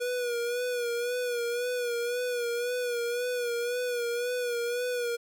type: tone with vibrato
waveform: square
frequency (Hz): 484.1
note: B4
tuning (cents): -35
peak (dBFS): -29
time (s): 0-5.17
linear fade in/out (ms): 20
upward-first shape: sine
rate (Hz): 1.9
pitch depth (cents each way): 46
effects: none